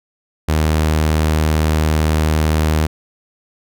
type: tone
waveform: sawtooth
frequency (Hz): 77.78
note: D#2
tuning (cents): 0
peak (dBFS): -9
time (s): 0.48-2.87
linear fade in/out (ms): 10
effects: none

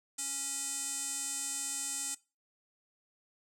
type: tone with band-pass filter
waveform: square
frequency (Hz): 277.2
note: C#4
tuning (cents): 0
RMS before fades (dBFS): -37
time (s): 0.18-2.15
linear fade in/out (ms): 10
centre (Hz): 7900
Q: 5.1
effects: noise-tail reverb RT60 0.3 s tail -22 dB re dry

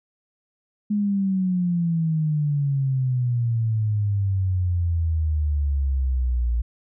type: exponential sweep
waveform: sine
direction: down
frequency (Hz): 210 to 57.5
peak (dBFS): -19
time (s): 0.9-6.62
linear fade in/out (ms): 10
effects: none

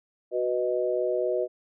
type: chord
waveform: sine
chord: B major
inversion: second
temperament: equal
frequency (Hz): 370 / 493.9 / 622.3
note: F#4 / B4 / D#5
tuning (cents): 0 / 0 / 0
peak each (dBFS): -28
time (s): 0.31-1.48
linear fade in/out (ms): 50
effects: none

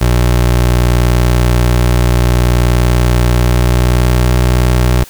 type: tone with pitch glide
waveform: 25% pulse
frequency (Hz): 60.6 to 61.66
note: B1 to B1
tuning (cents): -32 to -2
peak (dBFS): -4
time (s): 0.01-5.04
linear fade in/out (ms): 5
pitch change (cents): +30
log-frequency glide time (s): 3.38-4.28
effects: white hiss -36 dBFS RMS until 5.09 s

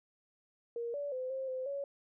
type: tone with pitch steps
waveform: sine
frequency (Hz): 469.5 / 574 / 512 / 530 / 516 / 560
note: A#4 / D5 / C5 / C5 / C5 / C#5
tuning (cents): +12 / -40 / -38 / +22 / -24 / +18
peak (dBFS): -35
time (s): 0.76-1.84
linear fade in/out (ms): 2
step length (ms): 180
effects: none

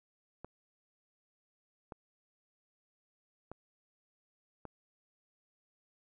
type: clicks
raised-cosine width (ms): 1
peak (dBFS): -30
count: 4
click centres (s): 0.446 / 1.922 / 3.516 / 4.653
effects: none

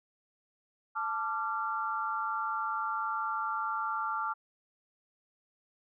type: chord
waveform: sine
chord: D minor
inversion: second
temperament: equal with one note detuned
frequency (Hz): 880 / 1174.7 / 1376.1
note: A5 / D6 / F6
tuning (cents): 0 / 0 / -26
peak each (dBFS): -36 / -35 / -34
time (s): 0.95-4.34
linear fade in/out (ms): 20
effects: none

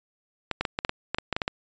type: clicks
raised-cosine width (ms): 0.3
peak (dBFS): -10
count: 12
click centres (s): 0.513 / 0.61 / 0.652 / 0.789 / 0.849 / 0.894 / 1.146 / 1.185 / 1.327 / 1.365 / 1.418 / 1.479
effects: resampled to 16000 Hz

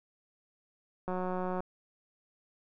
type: click train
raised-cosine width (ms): 1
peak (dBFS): -22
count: 97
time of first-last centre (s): 1.08-1.605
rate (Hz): 183
effects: none

